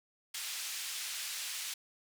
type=band-pass noise; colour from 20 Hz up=pink; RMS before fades=-40 dBFS; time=0.34-1.74 s; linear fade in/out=5 ms; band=2700 to 12000 Hz; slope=12 dB/octave; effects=none